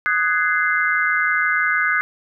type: chord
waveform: sine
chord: Ab dominant seventh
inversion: second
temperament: just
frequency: 1245.9 / 1495.1 / 1661.2 / 2077 Hz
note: Eb6 / Gb6 / Ab6 / C7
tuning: +2 / +18 / 0 / -13 cents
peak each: -23 / -20 / -22 / -22 dBFS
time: 0.06-2.01 s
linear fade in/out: 0 ms
effects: none